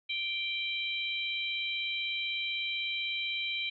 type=harmonic tone; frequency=784 Hz; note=G5; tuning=in tune; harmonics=3 / 4 / 5; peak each=-34 / -36 / -38 dBFS; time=0.09-3.7 s; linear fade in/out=10 ms; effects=none